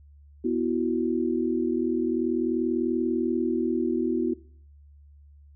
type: chord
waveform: sine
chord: B suspended fourth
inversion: none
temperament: equal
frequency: 246.9 / 329.6 / 370 Hz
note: B3 / E4 / F#4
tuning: 0 / 0 / 0 cents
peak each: -27 dBFS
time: 0.44-4.34 s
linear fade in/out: 10 ms
effects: noise-tail reverb RT60 0.5 s tail -20 dB re dry + added 72 Hz sine -49 dBFS peak until 5.55 s